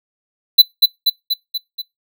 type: tone with echo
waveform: square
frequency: 3998 Hz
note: B7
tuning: 20 cents sharp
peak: -3 dBFS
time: 0.58-0.62 s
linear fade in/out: 10 ms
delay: 240 ms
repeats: 5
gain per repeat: -4 dB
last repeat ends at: 1.82 s
effects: noise-tail reverb RT60 0.2 s tail -23 dB re dry